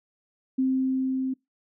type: tone with level ramp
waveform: sine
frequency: 261.9 Hz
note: C4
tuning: 2 cents sharp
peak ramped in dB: -20 to -25 dBFS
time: 0.58-1.34 s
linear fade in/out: 10 ms
effects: noise-tail reverb RT60 0.2 s tail -25 dB re dry